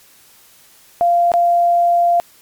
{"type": "tone with dropouts", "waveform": "sine", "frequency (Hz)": 693, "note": "F5", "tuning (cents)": -14, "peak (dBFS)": -10, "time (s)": [1.01, 2.2], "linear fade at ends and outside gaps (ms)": 0, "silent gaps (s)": [1.318, 1.338], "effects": ["white hiss -48 dBFS RMS until 2.41 s", "MP3 96 kbps"]}